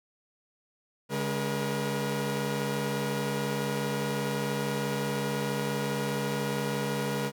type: tone cluster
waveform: sawtooth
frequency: 141.7 / 206.5 / 478.8 Hz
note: C#3 / G#3 / A#4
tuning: +38 / -10 / +46 cents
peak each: -29 dBFS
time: 1.09-7.32 s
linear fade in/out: 50 ms
effects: none